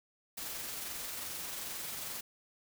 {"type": "noise with amplitude modulation", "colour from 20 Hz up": "white", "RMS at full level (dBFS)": -40, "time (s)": [0.37, 2.21], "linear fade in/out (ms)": 10, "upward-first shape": "sine", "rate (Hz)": 22.5, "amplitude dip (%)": 25, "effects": []}